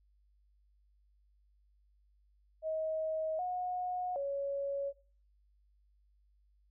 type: tone with pitch steps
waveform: sine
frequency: 633 / 726 / 558 Hz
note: D#5 / F#5 / C#5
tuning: +30 / -33 / +11 cents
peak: -33 dBFS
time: 2.62-4.93 s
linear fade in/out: 50 ms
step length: 770 ms
effects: noise-tail reverb RT60 0.4 s tail -17 dB re dry + added 50 Hz sine -66 dBFS peak until 6.7 s